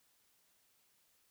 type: silence
effects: white hiss -73 dBFS RMS until 1.3 s